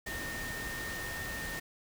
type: tone in noise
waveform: sine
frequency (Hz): 1831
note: A#6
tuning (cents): -32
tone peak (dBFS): -39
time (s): 0.06-1.6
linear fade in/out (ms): 10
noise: pink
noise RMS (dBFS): -41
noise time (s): 0.06-1.6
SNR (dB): -1
effects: none